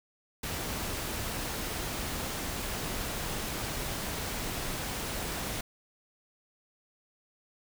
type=noise; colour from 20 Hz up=pink; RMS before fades=-35 dBFS; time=0.43-5.61 s; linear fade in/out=5 ms; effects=none